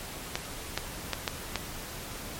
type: clicks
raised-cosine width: 0.2 ms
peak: -10 dBFS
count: 5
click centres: 0.355 / 0.776 / 1.133 / 1.278 / 1.557 s
effects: pink hiss -40 dBFS RMS until 2.39 s + MP3 64 kbps